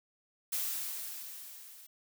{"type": "noise with level ramp", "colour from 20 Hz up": "blue", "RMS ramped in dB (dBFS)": [-33, -54], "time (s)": [0.52, 1.87], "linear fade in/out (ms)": 10, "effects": []}